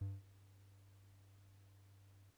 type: tone with ADSR envelope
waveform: triangle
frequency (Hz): 98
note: G2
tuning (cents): 0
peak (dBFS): -36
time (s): 0.01-2.31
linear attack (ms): 7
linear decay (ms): 200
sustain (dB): -24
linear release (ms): 11
effects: pink hiss -75 dBFS RMS until 2.37 s